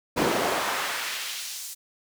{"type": "noise with high-pass filter sweep", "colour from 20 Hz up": "brown", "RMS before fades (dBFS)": -28, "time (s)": [0.16, 1.75], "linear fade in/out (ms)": 20, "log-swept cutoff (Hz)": [300, 7700], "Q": 0.95, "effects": []}